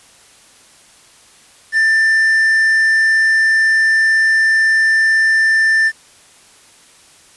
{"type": "tone with quantisation", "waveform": "triangle", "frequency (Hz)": 1781, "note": "A6", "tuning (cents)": 21, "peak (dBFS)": -8, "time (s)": [1.72, 5.92], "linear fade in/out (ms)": 50, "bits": 6, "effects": ["white hiss -46 dBFS RMS until 7.36 s", "resampled to 24000 Hz"]}